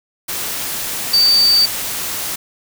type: tone in noise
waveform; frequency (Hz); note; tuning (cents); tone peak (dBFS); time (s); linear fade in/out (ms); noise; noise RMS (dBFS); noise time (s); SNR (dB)
sine; 4610; D8; -33; -9; 1.13-1.66; 10; white; -23; 0.28-2.36; +11
effects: none